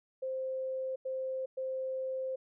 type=tone bursts at uneven times; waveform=sine; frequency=523.3 Hz; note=C5; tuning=in tune; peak=-33 dBFS; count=3; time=0.22-0.96 / 1.05-1.46 / 1.57-2.36 s; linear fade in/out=10 ms; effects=none